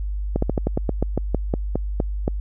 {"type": "slowing click train", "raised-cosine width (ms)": 2, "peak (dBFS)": -7, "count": 14, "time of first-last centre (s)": [0.36, 2.279], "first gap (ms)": 64, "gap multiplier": 1.13, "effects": ["added 50 Hz sine -23 dBFS peak until 2.4 s"]}